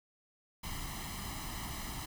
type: noise with comb filter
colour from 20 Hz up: pink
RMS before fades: -41 dBFS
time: 0.63-2.06 s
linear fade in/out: 10 ms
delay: 0.99 ms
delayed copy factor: +0.75
effects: none